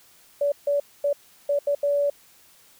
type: tone bursts at uneven times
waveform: sine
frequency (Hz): 573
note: D5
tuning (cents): -43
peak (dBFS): -19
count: 6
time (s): 0.41-0.52 / 0.67-0.8 / 1.04-1.13 / 1.49-1.59 / 1.67-1.75 / 1.83-2.1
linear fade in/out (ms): 5
effects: white hiss -55 dBFS RMS until 2.79 s